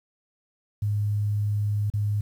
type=tone with dropouts; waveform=sine; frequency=103.83 Hz; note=G#2; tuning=in tune; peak=-22 dBFS; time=0.82-2.21 s; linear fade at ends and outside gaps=5 ms; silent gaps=1.901-1.937 s; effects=9-bit

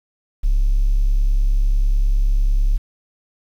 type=tone; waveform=triangle; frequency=34.65 Hz; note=C#1; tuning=in tune; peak=-9 dBFS; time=0.43-2.78 s; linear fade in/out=20 ms; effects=tanh soft clip ceiling -10 dBFS + 8-bit

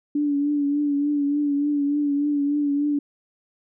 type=tone with vibrato; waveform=sine; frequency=288.7 Hz; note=D4; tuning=30 cents flat; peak=-19 dBFS; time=0.15-2.99 s; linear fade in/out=5 ms; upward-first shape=triangle; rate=3.4 Hz; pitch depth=43 cents each way; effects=none

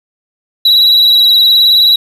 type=tone with vibrato; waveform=triangle; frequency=3900 Hz; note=B7; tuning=23 cents flat; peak=-3 dBFS; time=0.65-1.96 s; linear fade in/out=5 ms; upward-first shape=triangle; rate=19 Hz; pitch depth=40 cents each way; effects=7-bit

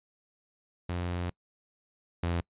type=tone pair in turn; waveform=sawtooth; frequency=88.1 / 85.84 Hz; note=F2 / F2; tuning=+16 / -29 cents; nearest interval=unison; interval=45 cents; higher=first; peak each=-27 / -24 dBFS; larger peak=second; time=0.89-1.3 / 2.23-2.41 s; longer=first; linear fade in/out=5 ms; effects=noise-tail reverb RT60 0.1 s tail -25 dB re dry + resampled to 8000 Hz

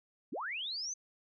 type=linear sweep; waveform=sine; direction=up; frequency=155.56 to 6330 Hz; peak=-36 dBFS; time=0.32-0.94 s; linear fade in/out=10 ms; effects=none

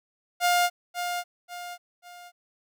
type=tone with echo; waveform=sawtooth; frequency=707 Hz; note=F5; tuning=21 cents sharp; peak=-16 dBFS; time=0.4-0.7 s; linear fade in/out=50 ms; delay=540 ms; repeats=3; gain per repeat=-8 dB; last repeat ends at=2.32 s; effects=none

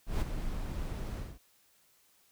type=noise with ADSR envelope; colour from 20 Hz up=brown; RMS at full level=-27 dBFS; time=0.06-1.39 s; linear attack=150 ms; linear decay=22 ms; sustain=-9 dB; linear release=220 ms; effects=white hiss -67 dBFS RMS until 2.31 s

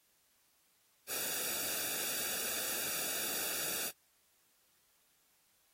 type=noise with comb filter; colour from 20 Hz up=white; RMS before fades=-37 dBFS; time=1.07-3.92 s; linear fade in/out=50 ms; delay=0.96 ms; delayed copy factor=-0.85; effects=white hiss -72 dBFS RMS until 5.73 s + AAC 48 kbps

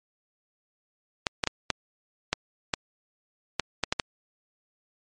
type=clicks; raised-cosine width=0.2 ms; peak=-6 dBFS; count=10; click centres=1.268 / 1.438 / 1.473 / 1.703 / 2.33 / 2.738 / 3.597 / 3.837 / 3.925 / 3.998 s; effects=MP3 48 kbps

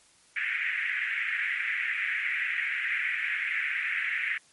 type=band-pass noise; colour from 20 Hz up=white; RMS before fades=-30 dBFS; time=0.36-4.38 s; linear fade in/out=5 ms; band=1700 to 2300 Hz; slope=48 dB/octave; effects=white hiss -60 dBFS RMS until 4.52 s + MP3 48 kbps

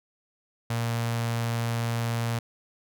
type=tone with notch filter; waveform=sawtooth; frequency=116.54 Hz; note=A#2; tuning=in tune; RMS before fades=-28 dBFS; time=0.7-2.39 s; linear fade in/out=5 ms; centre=320 Hz; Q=1.3; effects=none

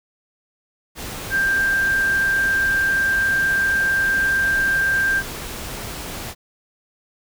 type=tone in noise; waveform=sine; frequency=1582 Hz; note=G6; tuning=15 cents sharp; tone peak=-16 dBFS; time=1.3-5.23 s; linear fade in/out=50 ms; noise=pink; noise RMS=-31 dBFS; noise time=0.95-6.35 s; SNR=+12 dB; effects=none

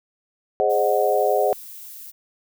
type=chord; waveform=sine; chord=Ab dominant seventh; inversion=none; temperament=equal with one note detuned; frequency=415.3 / 530.2 / 622.3 / 740 Hz; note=Ab4 / C5 / Eb5 / Gb5; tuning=0 / +23 / 0 / 0 cents; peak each=-22 dBFS; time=0.6-1.53 s; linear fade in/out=0 ms
type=noise; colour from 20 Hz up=violet; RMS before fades=-39 dBFS; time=0.69-2.12 s; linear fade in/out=20 ms
effects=none

